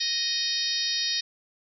harmonic tone with a mistuned harmonic, 622.3 Hz, D#5, in tune, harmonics 3 / 4 / 5 / 6 / 7 / 8 / 9, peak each -36 / -39 / -37 / -30 / -31 / -31 / -32 dBFS, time 0-1.21 s, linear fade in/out 10 ms, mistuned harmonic 7, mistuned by +17 cents, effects none

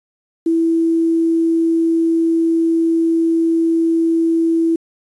sine tone with quantisation, 329.6 Hz, E4, in tune, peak -12 dBFS, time 0.46-4.76 s, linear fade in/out 5 ms, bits 7, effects resampled to 24000 Hz

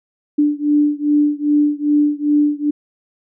sine beating tone pair, 293.7 / 296.2 Hz, D4 / D4, 0 / +15 cents, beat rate 2.5 Hz, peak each -15 / -16 dBFS, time 0.38-2.71 s, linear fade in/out 10 ms, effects none

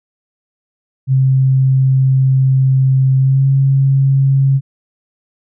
sine tone with pitch glide, 132.5 to 135.91 Hz, C3 to C#3, +22 to -34 cents, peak -8 dBFS, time 1.07-4.61 s, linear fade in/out 50 ms, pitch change +44 cents, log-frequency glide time 3.18-3.46 s, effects none

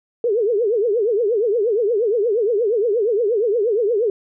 sine tone with vibrato, 440 Hz, A4, in tune, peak -15 dBFS, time 0.24-4.1 s, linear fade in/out 2 ms, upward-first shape triangle, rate 8.5 Hz, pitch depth 240 cents each way, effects none

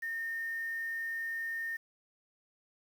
sine tone with quantisation, 1825 Hz, A#6, 37 cents flat, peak -34 dBFS, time 0.02-1.77 s, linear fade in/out 10 ms, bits 9, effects none

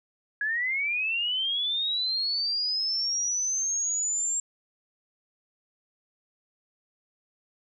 sine linear sweep, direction up, 1656 to 7459 Hz, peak -25 dBFS, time 0.41-4.4 s, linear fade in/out 2 ms, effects none

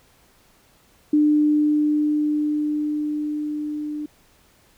sine tone with level ramp, 299.6 Hz, D4, 35 cents sharp, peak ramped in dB -13 to -26 dBFS, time 1.13-4.06 s, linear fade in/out 5 ms, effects pink hiss -57 dBFS RMS until 4.77 s

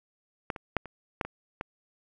clicks, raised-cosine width 0.5 ms, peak -15 / -24 / -10 / -27 / -12 / -21 / -18 dBFS, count 7, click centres 0.502 / 0.562 / 0.767 / 0.857 / 1.212 / 1.25 / 1.611 s, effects none

